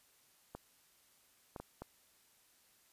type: clicks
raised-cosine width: 1 ms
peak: -30 dBFS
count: 4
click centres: 0.55 / 1.562 / 1.6 / 1.82 s
effects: white hiss -69 dBFS RMS until 2.92 s + resampled to 32000 Hz